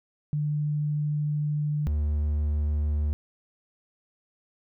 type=tone pair in turn; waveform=sine / triangle; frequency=148.9 / 74.45 Hz; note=D3 / D2; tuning=+24 / +24 cents; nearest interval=octave; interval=1200 cents; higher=first; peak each=-24 / -21 dBFS; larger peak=second; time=0.33-1.87 / 1.87-3.13 s; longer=first; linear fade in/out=0 ms; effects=none